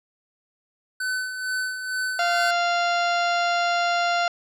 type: tone with tremolo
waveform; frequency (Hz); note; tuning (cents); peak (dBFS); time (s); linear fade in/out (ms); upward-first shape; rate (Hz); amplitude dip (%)
square; 1512; F#6; +37; -24; 1-2.51; 5; sine; 2.2; 55
type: harmonic tone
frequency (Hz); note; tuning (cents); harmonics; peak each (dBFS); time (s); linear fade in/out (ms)
695; F5; -9; 1 / 2 / 3 / 4 / 5 / 6 / 7 / 8 / 10; -22 / -25 / -33 / -32 / -36 / -35 / -40 / -39 / -41; 2.19-4.28; 2
effects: low-pass 12000 Hz 12 dB/octave